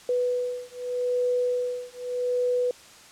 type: beating tone pair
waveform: sine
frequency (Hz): 493.9 / 494.72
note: B4 / B4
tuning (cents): 0 / +3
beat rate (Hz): 0.82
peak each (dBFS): -27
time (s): 0.09-2.71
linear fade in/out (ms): 2
effects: white hiss -49 dBFS RMS until 3.11 s + low-pass 8000 Hz 12 dB/octave